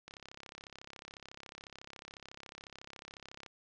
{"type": "click train", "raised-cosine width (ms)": 0.2, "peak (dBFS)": -30, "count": 116, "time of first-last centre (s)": [0.08, 3.462], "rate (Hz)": 34, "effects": ["low-pass 7000 Hz 12 dB/octave"]}